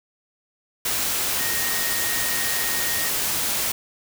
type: tone in noise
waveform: sine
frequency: 1865 Hz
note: A#6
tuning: in tune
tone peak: -30 dBFS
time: 1.39-3.09 s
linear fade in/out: 5 ms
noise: white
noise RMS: -24 dBFS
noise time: 0.85-3.72 s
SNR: -9 dB
effects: none